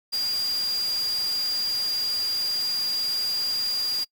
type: tone in noise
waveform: sine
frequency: 4807 Hz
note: D8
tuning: 39 cents sharp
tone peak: -23 dBFS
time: 0.12-4.05 s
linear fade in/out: 20 ms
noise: white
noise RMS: -37 dBFS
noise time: 0.12-4.05 s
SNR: +11 dB
effects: noise-tail reverb RT60 0.1 s tail -26 dB re dry